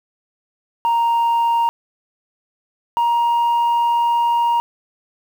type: tone pair in turn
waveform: sine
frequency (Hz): 932.3 / 941.5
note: A#5 / A#5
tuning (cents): 0 / +17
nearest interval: unison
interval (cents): 17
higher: second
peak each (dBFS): -11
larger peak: neither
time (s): 0.85-1.69 / 2.97-4.6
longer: second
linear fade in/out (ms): 0
effects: tanh soft clip ceiling -13 dBFS + 7-bit